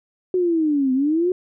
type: linear two-way sweep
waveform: sine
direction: down then up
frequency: 371.6 to 253.8 to 371.6 Hz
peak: -16 dBFS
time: 0.34-1.32 s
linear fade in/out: 2 ms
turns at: 0.93 s
effects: none